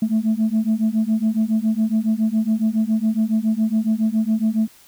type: beating tone pair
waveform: sine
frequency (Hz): 216.2 / 223.4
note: A3 / A3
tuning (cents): -30 / +27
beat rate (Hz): 7.2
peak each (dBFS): -18 / -18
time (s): 0.02-4.68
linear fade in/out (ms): 5
effects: tanh soft clip ceiling -12 dBFS + white hiss -50 dBFS RMS until 4.87 s